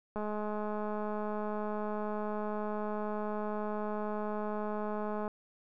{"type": "click train", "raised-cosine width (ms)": 1, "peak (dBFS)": -24, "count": 1081, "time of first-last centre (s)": [0.16, 5.278], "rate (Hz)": 211, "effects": []}